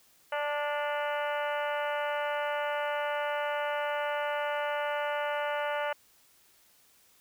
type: harmonic tone with a mistuned harmonic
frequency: 293.7 Hz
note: D4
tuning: in tune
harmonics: 2 / 3 / 4 / 5 / 6 / 7 / 8 / 9 / 10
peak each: -32 / -35 / -40 / -37 / -42 / -43 / -47 / -48 / -45 dBFS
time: 0.32-5.93 s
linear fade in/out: 5 ms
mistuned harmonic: 5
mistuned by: -21 cents
effects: white hiss -63 dBFS RMS until 7.2 s

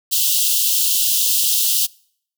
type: high-pass noise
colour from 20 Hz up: white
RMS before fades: -17 dBFS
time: 0.11-1.87 s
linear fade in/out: 20 ms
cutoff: 2800 Hz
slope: 96 dB/octave
effects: noise-tail reverb RT60 0.6 s tail -25 dB re dry

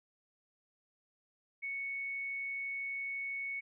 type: tone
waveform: sine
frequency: 2217 Hz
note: C#7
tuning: in tune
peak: -36 dBFS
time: 1.62-3.61 s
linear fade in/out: 20 ms
effects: none

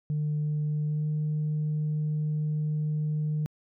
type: tone with pitch glide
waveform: sine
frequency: 150.3 to 152.22 Hz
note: D3 to D#3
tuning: +40 to -38 cents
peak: -24 dBFS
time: 0.1-3.46 s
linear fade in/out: 0 ms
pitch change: +22 cents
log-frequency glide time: 0.82-1.06 s
effects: tanh soft clip ceiling -23 dBFS

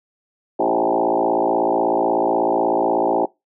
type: tone with frequency modulation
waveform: sine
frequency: 587.3 Hz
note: D5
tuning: in tune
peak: -15 dBFS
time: 0.59-3.26 s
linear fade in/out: 10 ms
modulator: 56.3 Hz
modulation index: 5.2
effects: noise-tail reverb RT60 0.2 s tail -23 dB re dry

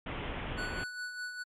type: low-pass noise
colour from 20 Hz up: pink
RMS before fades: -38 dBFS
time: 0.06-0.84 s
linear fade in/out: 5 ms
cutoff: 3400 Hz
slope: 96 dB/octave
type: tone with tremolo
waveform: square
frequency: 1480 Hz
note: F#6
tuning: in tune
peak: -36 dBFS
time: 0.57-1.44 s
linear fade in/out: 20 ms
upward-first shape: sine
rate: 4.9 Hz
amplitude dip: 50%
effects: low-pass 8000 Hz 12 dB/octave + MP3 96 kbps

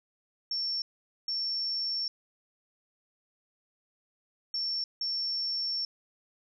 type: tone bursts at uneven times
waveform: sine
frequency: 5440 Hz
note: F8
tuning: 46 cents flat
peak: -29 dBFS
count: 4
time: 0.51-0.82 / 1.28-2.08 / 4.54-4.84 / 5.01-5.85 s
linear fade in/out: 2 ms
effects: none

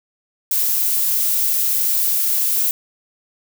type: noise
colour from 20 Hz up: violet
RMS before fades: -18 dBFS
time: 0.51-2.71 s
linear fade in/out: 2 ms
effects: none

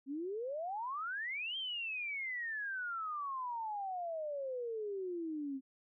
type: exponential two-way sweep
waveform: sine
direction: up then down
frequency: 261.6 to 3202 to 261.6 Hz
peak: -37 dBFS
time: 0.06-5.61 s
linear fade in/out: 50 ms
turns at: 1.57 s
effects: none

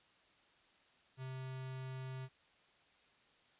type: tone with notch filter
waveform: square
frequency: 130.81 Hz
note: C3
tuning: in tune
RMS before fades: -45 dBFS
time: 1.17-2.29 s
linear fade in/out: 50 ms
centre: 500 Hz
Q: 1.7
effects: white hiss -69 dBFS RMS until 3.59 s + resampled to 8000 Hz

